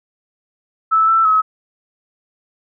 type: tone with pitch steps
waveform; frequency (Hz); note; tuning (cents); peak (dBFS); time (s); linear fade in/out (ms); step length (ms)
sine; 1311 / 1330 / 1282; E6 / E6 / E6; -10 / +15 / -49; -10; 0.91-1.42; 20; 170
effects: none